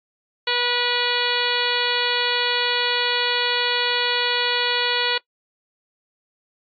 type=harmonic tone; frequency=486.4 Hz; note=B4; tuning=26 cents flat; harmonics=1 / 2 / 3 / 4 / 5 / 6 / 7 / 8 / 9; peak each=-28 / -28 / -28 / -28 / -28 / -28 / -28 / -28 / -28 dBFS; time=0.47-5.18 s; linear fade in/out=5 ms; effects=noise-tail reverb RT60 0.1 s tail -22 dB re dry + AAC 64 kbps